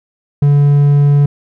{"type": "tone", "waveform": "triangle", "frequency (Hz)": 143.7, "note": "D3", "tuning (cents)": -37, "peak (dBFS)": -4, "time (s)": [0.42, 1.26], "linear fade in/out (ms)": 5, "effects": []}